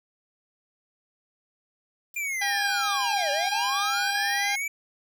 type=noise with exponential decay; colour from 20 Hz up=violet; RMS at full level=-41 dBFS; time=2.14-2.21 s; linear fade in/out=2 ms; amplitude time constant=15 ms
type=linear two-way sweep; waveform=square; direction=down then up; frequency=2413 to 554.4 to 2326 Hz; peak=-28 dBFS; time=2.16-4.68 s; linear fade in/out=5 ms; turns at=3.31 s
type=harmonic tone; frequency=805 Hz; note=G5; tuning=46 cents sharp; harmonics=1 / 2 / 3 / 4 / 5 / 6 / 7; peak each=-29 / -32 / -34 / -35 / -36 / -37 / -37 dBFS; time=2.41-4.56 s; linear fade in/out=10 ms
effects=none